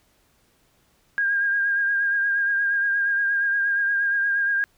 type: tone with vibrato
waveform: sine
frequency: 1616 Hz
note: G#6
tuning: 48 cents flat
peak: -19 dBFS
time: 1.18-4.64 s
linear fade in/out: 0 ms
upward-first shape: triangle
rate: 8.5 Hz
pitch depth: 36 cents each way
effects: pink hiss -63 dBFS RMS until 4.77 s